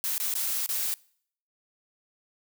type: noise with dropouts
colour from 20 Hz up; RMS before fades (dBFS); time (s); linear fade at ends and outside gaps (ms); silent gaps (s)
blue; -29; 0.04-0.94; 0; 0.18-0.2 / 0.339-0.353 / 0.662-0.69
effects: noise-tail reverb RT60 0.6 s tail -24 dB re dry